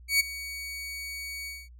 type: tone with ADSR envelope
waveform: sawtooth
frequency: 2250 Hz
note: C#7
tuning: 25 cents sharp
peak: -15 dBFS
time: 0.08-1.69 s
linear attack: 120 ms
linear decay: 14 ms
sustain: -17 dB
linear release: 220 ms
effects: added 60 Hz sine -47 dBFS peak until 1.79 s